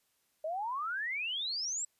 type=exponential sweep; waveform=sine; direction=up; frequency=605 to 7902 Hz; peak=-33 dBFS; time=0.44-1.85 s; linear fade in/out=5 ms; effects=white hiss -75 dBFS RMS until 1.99 s + resampled to 32000 Hz